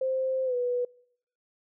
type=tone with pitch glide; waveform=sine; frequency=523.3 to 491.1 Hz; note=C5 to B4; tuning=0 to -10 cents; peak=-25 dBFS; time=0.01-0.85 s; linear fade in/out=5 ms; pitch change=-110 cents; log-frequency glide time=0.45-0.55 s; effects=noise-tail reverb RT60 0.7 s tail -26 dB re dry